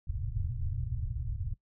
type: low-pass noise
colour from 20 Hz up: white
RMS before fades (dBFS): -34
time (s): 0.07-1.54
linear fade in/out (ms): 5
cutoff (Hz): 130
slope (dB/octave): 96
effects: noise-tail reverb RT60 0.1 s tail -19 dB re dry